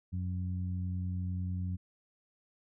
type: harmonic tone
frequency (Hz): 91.1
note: F#2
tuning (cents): -26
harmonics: 1 / 2 / 3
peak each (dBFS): -33 / -39 / -52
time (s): 0.12-1.77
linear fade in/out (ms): 20
effects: none